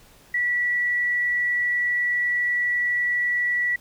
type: tone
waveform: sine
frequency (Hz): 1948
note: B6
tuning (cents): -24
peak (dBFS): -20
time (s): 0.34-3.76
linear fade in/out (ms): 5
effects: pink hiss -53 dBFS RMS until 3.8 s